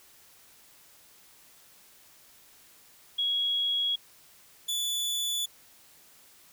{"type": "tone pair in turn", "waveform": ["sine", "sawtooth"], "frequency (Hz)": [3322, 3463], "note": ["G#7", "A7"], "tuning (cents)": [0, -28], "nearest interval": "minor second", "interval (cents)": 72, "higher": "second", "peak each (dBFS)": -25, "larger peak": "neither", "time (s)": [[3.18, 3.96], [4.68, 5.46]], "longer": "neither", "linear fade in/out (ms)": 10, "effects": ["white hiss -57 dBFS RMS until 6.52 s"]}